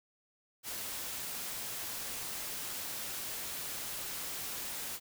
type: noise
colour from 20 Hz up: white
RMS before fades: -40 dBFS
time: 0.63-5 s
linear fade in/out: 50 ms
effects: none